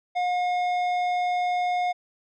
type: tone with tanh clipping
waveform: sine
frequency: 718 Hz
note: F5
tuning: 48 cents sharp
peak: -24 dBFS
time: 0.15-1.93 s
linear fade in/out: 20 ms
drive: 11 dB
effects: none

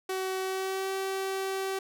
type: tone with pitch glide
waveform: sawtooth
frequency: 377.5 to 385 Hz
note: F#4 to G4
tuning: +35 to -31 cents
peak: -26 dBFS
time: 0.09-1.79 s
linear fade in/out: 5 ms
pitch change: +34 cents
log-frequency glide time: 0.39-0.92 s
effects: none

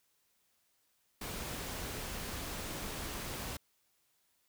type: noise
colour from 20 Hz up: pink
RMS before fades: -41 dBFS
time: 1.21-3.57 s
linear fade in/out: 5 ms
effects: white hiss -75 dBFS RMS until 4.48 s

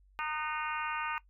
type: harmonic tone with a mistuned harmonic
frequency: 307.6 Hz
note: D#4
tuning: 20 cents flat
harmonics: 3 / 4 / 5 / 6 / 7 / 8 / 9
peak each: -38 / -38 / -40 / -45 / -45 / -41 / -43 dBFS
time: 0.19-1.18 s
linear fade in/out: 0 ms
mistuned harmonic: 5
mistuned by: -35 cents
effects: noise-tail reverb RT60 0.1 s tail -19 dB re dry + added 48 Hz sine -60 dBFS peak until 1.29 s

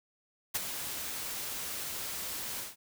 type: noise with ADSR envelope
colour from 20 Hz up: white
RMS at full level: -29 dBFS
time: 0.54-2.76 s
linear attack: 16 ms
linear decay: 24 ms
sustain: -9 dB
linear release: 160 ms
effects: none

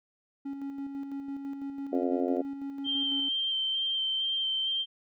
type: tone with tremolo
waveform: triangle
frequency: 277.2 Hz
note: C#4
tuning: in tune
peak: -31 dBFS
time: 0.45-3.29 s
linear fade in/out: 10 ms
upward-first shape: square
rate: 6 Hz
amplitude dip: 40%
type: harmonic tone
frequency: 88.6 Hz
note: F2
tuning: 25 cents sharp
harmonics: 3 / 4 / 5 / 6 / 7 / 8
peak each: -30 / -32 / -34 / -36 / -37 / -38 dBFS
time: 1.92-2.42 s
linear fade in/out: 10 ms
type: tone with vibrato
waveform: sine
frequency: 3136 Hz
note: G7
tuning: in tune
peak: -27 dBFS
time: 2.84-4.86 s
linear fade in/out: 50 ms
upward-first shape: square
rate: 2.2 Hz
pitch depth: 11 cents each way
effects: none

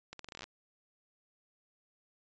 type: accelerating click train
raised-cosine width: 0.2 ms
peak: -27 dBFS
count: 12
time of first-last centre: 0.13-0.441 s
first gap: 63 ms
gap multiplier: 0.82
effects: resampled to 16000 Hz

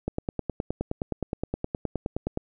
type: click train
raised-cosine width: 2 ms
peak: -14 dBFS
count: 23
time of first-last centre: 0.08-2.374 s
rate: 9.59 Hz
effects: none

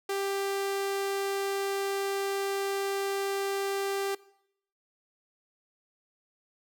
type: tone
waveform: sawtooth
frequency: 394.3 Hz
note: G4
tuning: 10 cents sharp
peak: -25 dBFS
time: 0.09-4.15 s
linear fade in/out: 5 ms
effects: noise-tail reverb RT60 0.7 s tail -20 dB re dry

